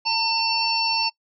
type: harmonic tone with a mistuned harmonic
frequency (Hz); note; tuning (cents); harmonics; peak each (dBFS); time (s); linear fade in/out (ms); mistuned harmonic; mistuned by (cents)
899; A5; +37; 1 / 3 / 5 / 6; -24 / -27 / -24 / -27; 0.05-1.1; 20; 1; +18
effects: noise-tail reverb RT60 0.1 s tail -24 dB re dry